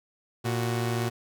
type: tone pair together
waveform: sawtooth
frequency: 116.37 / 369.8 Hz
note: A#2 / F#4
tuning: -3 / -1 cents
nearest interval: octave + minor sixth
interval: 2002 cents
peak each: -23 / -28 dBFS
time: 0.44-1.1 s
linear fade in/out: 20 ms
effects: none